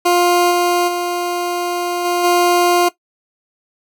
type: tone with level steps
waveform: 20% pulse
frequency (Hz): 351.9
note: F4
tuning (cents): +13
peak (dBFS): -6 / -8 / -13 / -10 / -6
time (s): 0.05-2.89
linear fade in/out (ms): 10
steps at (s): 0.5 / 0.87 / 2.04 / 2.23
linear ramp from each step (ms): 20
effects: noise-tail reverb RT60 0.1 s tail -17 dB re dry